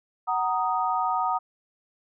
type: chord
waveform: sine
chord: D# minor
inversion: first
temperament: just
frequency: 746.7 / 933.4 / 1244.5 Hz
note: F#5 / A#5 / D#6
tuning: +16 / +2 / 0 cents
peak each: -27 dBFS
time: 0.27-1.39 s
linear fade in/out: 20 ms
effects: none